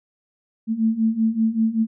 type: beating tone pair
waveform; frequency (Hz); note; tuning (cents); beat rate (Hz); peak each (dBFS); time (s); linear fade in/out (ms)
sine; 220 / 225.2; A3 / A3; 0 / +40; 5.2; -22 / -19; 0.67-1.87; 50
effects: none